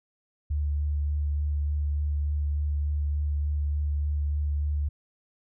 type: tone with vibrato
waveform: sine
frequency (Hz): 73.42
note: D2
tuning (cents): 0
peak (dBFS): -24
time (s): 0.5-4.89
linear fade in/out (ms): 10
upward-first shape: sine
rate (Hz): 3.4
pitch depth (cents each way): 14
effects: none